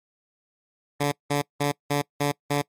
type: tone bursts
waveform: 10% pulse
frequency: 144.2 Hz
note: D3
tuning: 31 cents flat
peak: -13 dBFS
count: 6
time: 1-2.62 s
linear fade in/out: 10 ms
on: 120 ms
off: 180 ms
effects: noise-tail reverb RT60 0.1 s tail -23 dB re dry + MP3 64 kbps